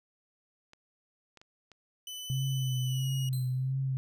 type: clicks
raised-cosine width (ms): 0.2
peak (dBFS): -35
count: 4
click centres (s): 0.734 / 1.373 / 1.415 / 1.717
type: tone with pitch glide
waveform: sawtooth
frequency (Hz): 3002 to 2890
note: F#7 to F#7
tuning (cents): +24 to -41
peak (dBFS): -36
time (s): 2.07-3.29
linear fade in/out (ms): 2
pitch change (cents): -65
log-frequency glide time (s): 2.83-3.1
type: tone with vibrato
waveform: sine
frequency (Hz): 130.81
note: C3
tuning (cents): 0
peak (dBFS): -28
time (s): 2.3-3.97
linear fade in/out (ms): 0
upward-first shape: triangle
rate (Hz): 1.5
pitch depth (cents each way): 55
type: tone with exponential decay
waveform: 5% pulse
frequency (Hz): 4066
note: B7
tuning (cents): +50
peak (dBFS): -33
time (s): 3.33-3.72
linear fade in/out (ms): 0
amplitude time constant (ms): 83
effects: none